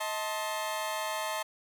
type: chord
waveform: sawtooth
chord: A diminished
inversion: second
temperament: just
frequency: 633.6 / 880 / 1056 Hz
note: Eb5 / A5 / C6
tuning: +31 / 0 / +16 cents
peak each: -32 / -32 / -34 dBFS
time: 0-1.43 s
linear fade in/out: 10 ms
effects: none